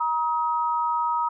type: tone pair together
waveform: sine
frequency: 949 / 1266.8 Hz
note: A#5 / D#6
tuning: +31 / +31 cents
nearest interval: perfect fourth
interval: 500 cents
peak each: -23 / -26 dBFS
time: 0-1.29 s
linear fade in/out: 10 ms
effects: none